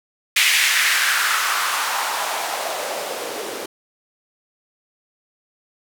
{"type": "noise with band-pass filter sweep", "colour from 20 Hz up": "blue", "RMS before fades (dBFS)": -21, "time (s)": [0.36, 3.66], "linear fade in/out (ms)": 5, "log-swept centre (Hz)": [2400, 380], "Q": 2.5, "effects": []}